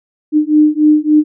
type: beating tone pair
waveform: sine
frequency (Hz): 301.6 / 305.1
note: D4 / D#4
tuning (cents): +46 / -34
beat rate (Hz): 3.5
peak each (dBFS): -10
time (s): 0.32-1.24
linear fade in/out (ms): 50
effects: none

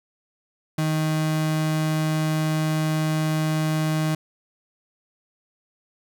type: tone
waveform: 35% pulse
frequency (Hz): 156.3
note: D#3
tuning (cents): +8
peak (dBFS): -19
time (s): 0.78-4.15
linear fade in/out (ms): 5
effects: none

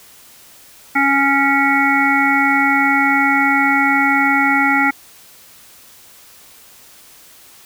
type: harmonic tone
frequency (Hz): 277.2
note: C#4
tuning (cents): 0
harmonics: 1 / 3 / 5 / 7 / 8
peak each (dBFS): -18 / -18 / -18 / -18 / -18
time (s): 0.95-4.91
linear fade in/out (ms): 10
effects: white hiss -44 dBFS RMS until 7.65 s

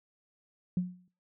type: tone with exponential decay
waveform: sine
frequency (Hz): 180.4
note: F#3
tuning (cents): -44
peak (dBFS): -23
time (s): 0.77-1.08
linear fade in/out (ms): 2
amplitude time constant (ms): 67
effects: noise-tail reverb RT60 0.4 s tail -22 dB re dry + tanh soft clip ceiling -19 dBFS

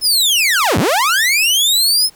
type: linear two-way sweep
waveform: sawtooth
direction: down then up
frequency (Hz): 5274 to 71.9 to 5274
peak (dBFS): -8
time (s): 0.01-2.1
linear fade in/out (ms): 50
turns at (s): 0.78
effects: pink hiss -48 dBFS RMS until 2.15 s

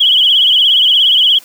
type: tone with vibrato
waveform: sine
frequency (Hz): 3136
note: G7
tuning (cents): 0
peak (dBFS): -6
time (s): 0-1.39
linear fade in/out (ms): 10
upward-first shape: sine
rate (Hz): 17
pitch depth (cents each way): 110
effects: white hiss -40 dBFS RMS until 1.44 s + high-pass 200 Hz 12 dB/octave

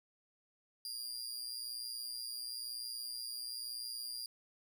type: tone with amplitude modulation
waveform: sawtooth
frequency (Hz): 4801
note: D8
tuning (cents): +37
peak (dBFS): -35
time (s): 0.85-4.26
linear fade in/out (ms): 2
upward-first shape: sine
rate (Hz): 121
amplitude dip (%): 70
effects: none

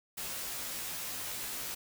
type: noise with comb filter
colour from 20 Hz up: white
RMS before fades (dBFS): -39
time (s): 0.17-1.75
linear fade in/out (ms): 10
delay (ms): 14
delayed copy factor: -0.95
effects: none

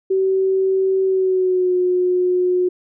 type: tone with pitch glide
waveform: sine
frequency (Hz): 381.7 to 362.2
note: G4 to F#4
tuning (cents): -46 to -37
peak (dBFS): -14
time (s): 0.1-2.69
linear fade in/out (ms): 10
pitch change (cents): -91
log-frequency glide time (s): 1.04-1.75
effects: none

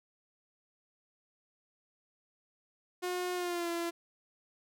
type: tone with pitch glide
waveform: sawtooth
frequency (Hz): 360 to 340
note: F#4 to F4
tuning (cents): -47 to -46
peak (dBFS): -29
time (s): 3.02-3.91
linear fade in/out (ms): 20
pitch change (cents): -99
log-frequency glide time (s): 3.35-3.69
effects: none

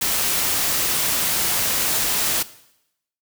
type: noise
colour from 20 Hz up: white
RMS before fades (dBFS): -21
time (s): 0.01-2.43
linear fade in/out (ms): 10
effects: noise-tail reverb RT60 0.8 s tail -17 dB re dry

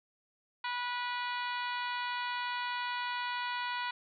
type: harmonic tone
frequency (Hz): 488.8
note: B4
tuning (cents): -18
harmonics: 2 / 3 / 4 / 5 / 6 / 7 / 8 / 9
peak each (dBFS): -36 / -40 / -42 / -44 / -46 / -47 / -48 / -49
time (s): 0.64-3.91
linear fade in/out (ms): 5
effects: none

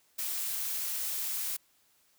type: noise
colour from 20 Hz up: blue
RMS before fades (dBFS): -34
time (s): 0.18-1.57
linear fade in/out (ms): 10
effects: white hiss -68 dBFS RMS until 2.18 s

